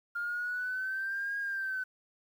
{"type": "exponential two-way sweep", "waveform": "sine", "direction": "up then down", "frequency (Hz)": [1403, 1635, 1506], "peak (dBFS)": -31, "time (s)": [0.15, 1.84], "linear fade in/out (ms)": 10, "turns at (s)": 1.38, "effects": ["tanh soft clip ceiling -27 dBFS", "10-bit"]}